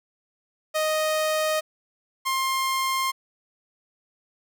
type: tone pair in turn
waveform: sawtooth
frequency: 622.3 / 1059.7 Hz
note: D#5 / C6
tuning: 0 / +22 cents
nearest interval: major sixth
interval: 922 cents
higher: second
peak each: -18 / -19 dBFS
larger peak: first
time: 0.74-1.61 / 2.25-3.12 s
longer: neither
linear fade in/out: 20 ms
effects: none